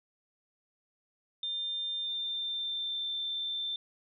sine tone with pitch glide, 3600 to 3561 Hz, A7 to A7, +39 to +20 cents, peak -32 dBFS, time 1.43-3.76 s, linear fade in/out 2 ms, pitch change -19 cents, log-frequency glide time 2-3.09 s, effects none

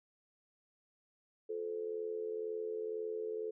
sine tone with amplitude modulation, 435.7 Hz, A4, 17 cents flat, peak -33 dBFS, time 1.49-3.51 s, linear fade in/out 10 ms, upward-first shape sine, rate 82 Hz, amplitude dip 75%, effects none

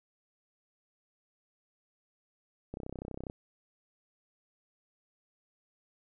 click train, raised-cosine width 2 ms, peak -26 dBFS, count 19, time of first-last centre 2.74-3.299 s, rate 32.2 Hz, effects none

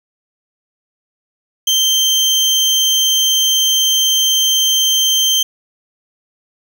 30% pulse tone, 3136 Hz, G7, in tune, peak -8 dBFS, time 1.67-5.43 s, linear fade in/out 5 ms, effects none

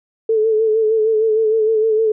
sine tone with vibrato, 438.8 Hz, A4, 5 cents flat, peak -12 dBFS, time 0.29-2.12 s, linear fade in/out 5 ms, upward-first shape sine, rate 6.5 Hz, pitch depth 43 cents each way, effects none

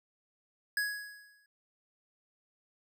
square tone with exponential decay, 1669 Hz, G#6, 8 cents sharp, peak -28 dBFS, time 0.77-1.46 s, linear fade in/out 2 ms, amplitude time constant 150 ms, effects none

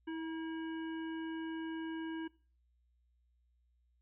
harmonic tone with a mistuned harmonic, 324 Hz, E4, 30 cents flat, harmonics 1 / 3 / 5 / 7 / 9, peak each -38 / -50 / -50 / -61 / -57 dBFS, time 0.07-2.28 s, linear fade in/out 10 ms, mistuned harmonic 3, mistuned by -30 cents, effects noise-tail reverb RT60 0.4 s tail -22 dB re dry + added 60 Hz sine -70 dBFS peak until 4.01 s

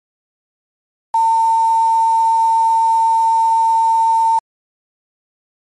sine tone with quantisation, 904 Hz, A5, 47 cents sharp, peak -10 dBFS, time 1.14-4.39 s, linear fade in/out 5 ms, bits 5, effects MP3 48 kbps

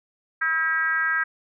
sine tone with frequency modulation, 1609 Hz, G6, 45 cents sharp, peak -20 dBFS, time 0.41-1.24 s, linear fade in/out 10 ms, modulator 317 Hz, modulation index 0.93, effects none

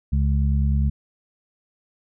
harmonic tone, 69.8 Hz, C#2, 13 cents sharp, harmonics 1 / 2 / 3, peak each -18 / -24 / -28 dBFS, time 0.12-0.9 s, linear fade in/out 10 ms, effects none

